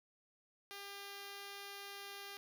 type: tone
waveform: 5% pulse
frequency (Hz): 399.9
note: G4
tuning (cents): +35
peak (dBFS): -36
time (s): 0.71-2.37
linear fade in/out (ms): 0
effects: none

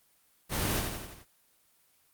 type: noise with echo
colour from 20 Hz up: pink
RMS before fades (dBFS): -31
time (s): 0.49-0.83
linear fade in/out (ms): 50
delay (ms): 85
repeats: 5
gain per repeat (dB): -4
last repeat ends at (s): 1.255
effects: white hiss -67 dBFS RMS until 2.13 s + Opus 24 kbps

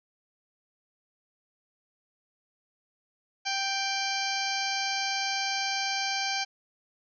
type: harmonic tone with a mistuned harmonic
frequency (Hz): 784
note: G5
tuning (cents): 0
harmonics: 1 / 2 / 3 / 4 / 5 / 6 / 7 / 8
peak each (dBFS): -33 / -36 / -34 / -37 / -39 / -35 / -38 / -39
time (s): 3.45-6.45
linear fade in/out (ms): 20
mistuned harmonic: 5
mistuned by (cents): +90
effects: none

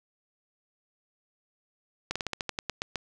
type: slowing click train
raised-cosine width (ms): 0.2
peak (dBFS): -13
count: 11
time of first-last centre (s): 2.11-2.957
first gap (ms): 46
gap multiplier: 1.13
effects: none

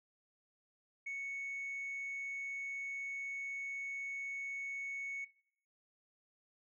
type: tone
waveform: sine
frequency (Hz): 2216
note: C#7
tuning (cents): -1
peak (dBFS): -37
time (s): 1.06-5.25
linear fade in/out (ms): 10
effects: noise-tail reverb RT60 0.6 s tail -20 dB re dry + tanh soft clip ceiling -37 dBFS

